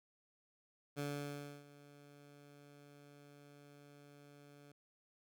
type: tone with ADSR envelope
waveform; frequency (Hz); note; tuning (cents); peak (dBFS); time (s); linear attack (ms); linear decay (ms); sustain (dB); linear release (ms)
15% pulse; 144.1; D3; -33; -32; 0.96-4.72; 32; 640; -20; 4
effects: none